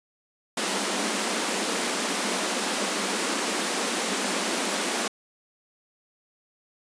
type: high-pass noise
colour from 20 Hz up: pink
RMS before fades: -27 dBFS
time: 0.57-5.08 s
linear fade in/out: 5 ms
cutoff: 190 Hz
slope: 96 dB/octave
effects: resampled to 22050 Hz